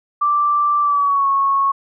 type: tone with pitch glide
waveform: sine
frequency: 1173 to 1100.8 Hz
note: D6 to C#6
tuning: -2 to -12 cents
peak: -13 dBFS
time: 0.21-1.72 s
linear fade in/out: 10 ms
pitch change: -110 cents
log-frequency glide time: 0.81-1.28 s
effects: none